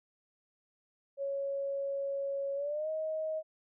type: tone with pitch glide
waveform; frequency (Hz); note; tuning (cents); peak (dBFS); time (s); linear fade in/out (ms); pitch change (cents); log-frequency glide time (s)
sine; 554.4 to 629.5; C#5 to D#5; 0 to +20; -32; 1.17-3.43; 50; +220; 2.55-2.89
effects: none